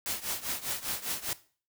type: noise with tremolo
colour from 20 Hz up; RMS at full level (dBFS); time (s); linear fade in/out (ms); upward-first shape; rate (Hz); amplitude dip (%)
white; -31; 0.06-1.33; 0; triangle; 5; 90
effects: noise-tail reverb RT60 0.4 s tail -17 dB re dry